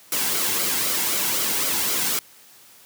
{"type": "noise with flanger", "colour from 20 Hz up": "white", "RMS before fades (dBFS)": -23, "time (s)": [0.12, 2.19], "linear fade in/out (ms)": 2, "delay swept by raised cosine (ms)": [1.1, 1.69], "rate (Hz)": 3.9, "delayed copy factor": -0.5, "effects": ["white hiss -50 dBFS RMS until 2.85 s", "high-pass 100 Hz 12 dB/octave"]}